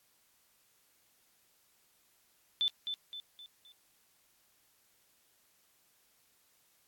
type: tone with echo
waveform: sine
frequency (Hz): 3520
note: A7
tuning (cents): 0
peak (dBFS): -27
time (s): 2.61-2.68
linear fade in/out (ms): 0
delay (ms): 260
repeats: 4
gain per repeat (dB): -7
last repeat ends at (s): 3.72
effects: white hiss -70 dBFS RMS until 6.87 s + AAC 64 kbps